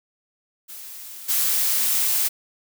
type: noise with level steps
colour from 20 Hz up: blue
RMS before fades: -38 / -21 dBFS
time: 0.68-2.29 s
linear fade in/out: 20 ms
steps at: 1.28 s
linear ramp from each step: 20 ms
effects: none